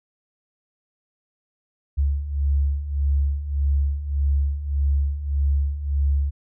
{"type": "beating tone pair", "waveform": "sine", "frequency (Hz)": [69.3, 71], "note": ["C#2", "C#2"], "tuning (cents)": [0, 42], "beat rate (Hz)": 1.7, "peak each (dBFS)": [-25, -20], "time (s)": [1.97, 6.31], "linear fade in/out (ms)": 20, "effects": []}